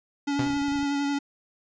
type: tone with vibrato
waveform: square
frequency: 283.4 Hz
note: C#4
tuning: 38 cents sharp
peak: -25 dBFS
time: 0.27-1.19 s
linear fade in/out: 10 ms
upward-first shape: sine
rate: 11 Hz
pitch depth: 17 cents each way
type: tone with exponential decay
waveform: sawtooth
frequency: 126.8 Hz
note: B2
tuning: 46 cents sharp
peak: -21 dBFS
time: 0.39-0.68 s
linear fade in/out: 2 ms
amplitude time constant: 63 ms
type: clicks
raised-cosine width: 5 ms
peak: -31 dBFS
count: 11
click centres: 0.4 / 0.468 / 0.503 / 0.534 / 0.568 / 0.618 / 0.683 / 0.721 / 0.758 / 0.791 / 0.83 s
effects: resampled to 16000 Hz